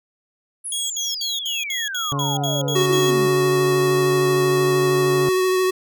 sine exponential sweep, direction down, 11000 to 196 Hz, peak -26 dBFS, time 0.64-3.28 s, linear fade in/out 20 ms
30% pulse tone bursts, 3322 Hz, G#7, in tune, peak -21 dBFS, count 10, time 0.72-3.105 s, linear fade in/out 2 ms, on 180 ms, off 65 ms
harmonic tone, 141.5 Hz, C#3, 36 cents sharp, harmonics 1 / 2 / 3 / 4 / 5 / 6 / 7 / 9 / 10, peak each -23 / -29 / -33 / -35 / -37 / -39 / -40 / -42 / -43 dBFS, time 2.12-5.29 s, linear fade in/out 0 ms
square tone with vibrato, 371.5 Hz, F#4, 7 cents sharp, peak -17 dBFS, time 2.75-5.71 s, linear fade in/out 10 ms, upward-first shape triangle, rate 13 Hz, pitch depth 18 cents each way
effects none

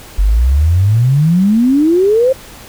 sine exponential sweep, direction up, 46 to 540 Hz, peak -7 dBFS, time 0.18-2.33 s, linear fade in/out 10 ms, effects pink hiss -35 dBFS RMS until 2.68 s

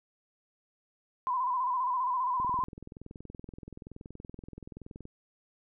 sine tone with vibrato, 1010 Hz, B5, 39 cents sharp, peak -27 dBFS, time 1.27-2.64 s, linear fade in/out 0 ms, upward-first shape square, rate 15 Hz, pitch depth 52 cents each way
click train, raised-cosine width 3 ms, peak -31 dBFS, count 57, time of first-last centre 2.4-5.054 s, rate 21.1 Hz
effects none

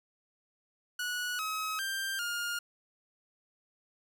sawtooth tone with pitch steps, 1466 / 1276 / 1580 / 1416 Hz, F#6 / D#6 / G6 / F6, -16 / +43 / +13 / +23 cents, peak -29 dBFS, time 0.99-2.59 s, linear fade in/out 5 ms, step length 400 ms, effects none

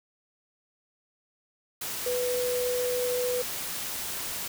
sine tone in noise, 495 Hz, B4, 4 cents sharp, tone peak -26 dBFS, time 2.06-3.42 s, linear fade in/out 5 ms, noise white, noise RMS -34 dBFS, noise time 1.81-4.48 s, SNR +5 dB, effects none

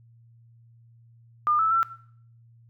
sine tone with pitch steps, 1208 / 1311 / 1345 Hz, D6 / E6 / E6, +48 / -10 / +34 cents, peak -19 dBFS, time 1.47-1.83 s, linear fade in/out 0 ms, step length 120 ms, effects noise-tail reverb RT60 0.6 s tail -17 dB re dry + added 116 Hz sine -52 dBFS peak until 2.69 s

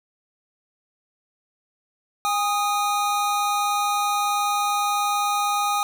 square tone pair together, 815.3 / 1244.5 Hz, G#5 / D#6, -32 / 0 cents, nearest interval perfect fifth, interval 732 cents, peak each -24 dBFS, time 2.25-5.83 s, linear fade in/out 0 ms, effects none

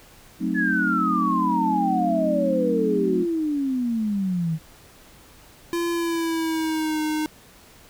sine chord, F# diminished seventh, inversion none, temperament equal, 185 / 220 / 261.6 / 311.1 Hz, F#3 / A3 / C4 / Eb4, 0 / 0 / 0 / 0 cents, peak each -27 dBFS, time 0.39-3.26 s, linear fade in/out 50 ms
sine exponential sweep, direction down, 1735 to 155.56 Hz, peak -21 dBFS, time 0.54-4.59 s, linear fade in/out 50 ms
square tone with pitch glide, 341.6 to 307.9 Hz, F4 to D#4, -38 to -18 cents, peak -23 dBFS, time 5.73-7.26 s, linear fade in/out 0 ms, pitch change -180 cents, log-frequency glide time 5.91-7.01 s
effects pink hiss -50 dBFS RMS until 7.89 s

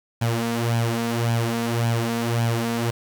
sawtooth tone with flanger, 116.54 Hz, A#2, in tune, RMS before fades -23 dBFS, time 0.21-2.91 s, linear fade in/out 10 ms, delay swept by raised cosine 1.2 to 4.5 ms, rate 1.8 Hz, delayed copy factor +0.65, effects 7-bit

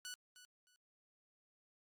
10% pulse tone with echo, 1480 Hz, F#6, in tune, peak -37 dBFS, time 0.05-0.14 s, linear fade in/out 0 ms, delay 310 ms, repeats 2, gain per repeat -13 dB, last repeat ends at 0.76 s, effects Opus 48 kbps

